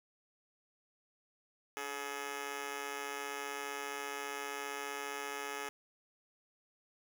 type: tone with amplitude modulation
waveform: 10% pulse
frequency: 424.2 Hz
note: G#4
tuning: 37 cents sharp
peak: -27 dBFS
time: 1.77-5.69 s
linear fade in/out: 0 ms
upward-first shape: sine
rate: 135 Hz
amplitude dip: 85%
effects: none